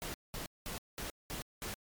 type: noise bursts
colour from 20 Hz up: pink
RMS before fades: -41 dBFS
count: 6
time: 0.02-1.74 s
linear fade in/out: 0 ms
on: 120 ms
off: 200 ms
effects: MP3 96 kbps